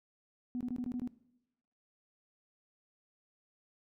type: tone bursts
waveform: sine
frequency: 246.9 Hz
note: B3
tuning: in tune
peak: -33 dBFS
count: 7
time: 0.55-1.075 s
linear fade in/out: 0 ms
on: 57 ms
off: 21 ms
effects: noise-tail reverb RT60 0.9 s tail -20 dB re dry + tanh soft clip ceiling -29 dBFS